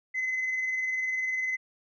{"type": "tone pair together", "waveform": "sine", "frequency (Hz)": [2018, 2038], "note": ["B6", "C7"], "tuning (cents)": [37, -46], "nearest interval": "unison", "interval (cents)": 17, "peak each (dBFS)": [-37, -26], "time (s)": [0.14, 1.57], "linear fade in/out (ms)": 20, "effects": ["tanh soft clip ceiling -24 dBFS"]}